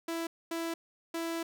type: tone bursts at uneven times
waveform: sawtooth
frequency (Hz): 331.8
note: E4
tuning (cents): +11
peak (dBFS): -29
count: 3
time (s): 0.08-0.27 / 0.51-0.74 / 1.14-1.43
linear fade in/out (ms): 5
effects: none